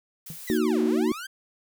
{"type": "noise", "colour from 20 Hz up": "blue", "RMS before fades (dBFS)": -41, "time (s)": [0.26, 0.58], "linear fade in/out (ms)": 5}
{"type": "tone with exponential decay", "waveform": "triangle", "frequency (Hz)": 160, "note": "D#3", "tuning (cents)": 49, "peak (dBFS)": -31, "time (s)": [0.3, 0.4], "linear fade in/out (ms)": 2, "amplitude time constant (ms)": 20}
{"type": "linear two-way sweep", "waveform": "sawtooth", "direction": "down then up", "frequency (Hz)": [2047, 202.5, 1615], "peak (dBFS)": -31, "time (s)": [0.47, 1.27], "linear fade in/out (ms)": 10, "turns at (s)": 0.84}
{"type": "chord", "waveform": "sine", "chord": "D# minor", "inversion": "second", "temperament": "equal", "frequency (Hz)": [233.1, 311.1, 370], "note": ["A#3", "D#4", "F#4"], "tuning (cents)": [0, 0, 0], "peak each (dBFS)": -25, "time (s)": [0.5, 1.12], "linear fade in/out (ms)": 0}
{"effects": []}